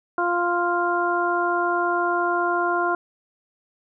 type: harmonic tone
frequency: 349.2 Hz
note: F4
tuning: in tune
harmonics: 1 / 2 / 3 / 4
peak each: -25 / -25 / -25 / -25 dBFS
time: 0.18-2.95 s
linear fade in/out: 2 ms
effects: none